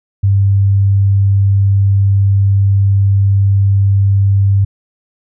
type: tone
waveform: sine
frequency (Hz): 98.8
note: G2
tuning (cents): +14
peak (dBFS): -7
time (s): 0.23-4.65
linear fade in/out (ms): 10
effects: none